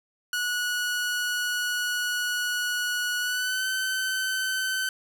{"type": "tone with pitch glide", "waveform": "sawtooth", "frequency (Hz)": [1464, 1528.8], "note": ["F#6", "G6"], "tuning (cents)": [-19, -44], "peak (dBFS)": -22, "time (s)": [0.33, 4.89], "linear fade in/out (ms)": 2, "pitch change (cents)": 75, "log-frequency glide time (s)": [3.2, 3.66], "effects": []}